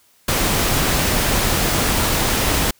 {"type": "noise", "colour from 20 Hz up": "pink", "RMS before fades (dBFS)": -18, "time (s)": [0.28, 2.71], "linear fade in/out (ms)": 5, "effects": ["white hiss -56 dBFS RMS until 2.79 s"]}